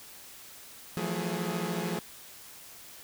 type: tone cluster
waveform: sawtooth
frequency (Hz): 166.1 / 179.6 / 220 / 418.5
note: E3 / F3 / A3 / G#4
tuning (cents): +13 / +49 / 0 / +13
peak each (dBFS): -32 / -30 / -34 / -34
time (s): 0.97-1.99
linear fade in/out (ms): 0
effects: white hiss -49 dBFS RMS until 3.03 s